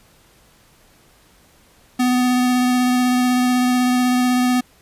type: tone with vibrato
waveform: square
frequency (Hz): 249.6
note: B3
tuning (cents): +19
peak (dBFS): -15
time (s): 1.99-4.61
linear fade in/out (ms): 10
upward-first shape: sine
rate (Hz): 16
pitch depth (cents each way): 11
effects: pink hiss -53 dBFS RMS until 4.81 s + resampled to 32000 Hz